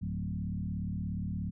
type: tone with frequency modulation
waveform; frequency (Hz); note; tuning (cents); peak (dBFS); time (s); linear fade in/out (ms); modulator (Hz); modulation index
sine; 138.59; C#3; 0; -32; 0.01-1.51; 20; 37; 2.1
effects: none